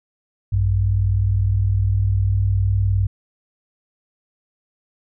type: tone pair together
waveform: sine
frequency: 58.27 / 98 Hz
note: A#1 / G2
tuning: 0 / 0 cents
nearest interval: major sixth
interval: 900 cents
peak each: -21 / -16 dBFS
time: 0.52-3.07 s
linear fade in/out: 10 ms
effects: none